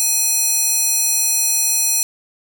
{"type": "tone with high-pass filter", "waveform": "square", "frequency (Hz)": 839, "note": "G#5", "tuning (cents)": 17, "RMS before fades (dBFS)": -17, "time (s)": [0, 2.03], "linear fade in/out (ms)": 0, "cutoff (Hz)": 6800, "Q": 1.5, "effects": []}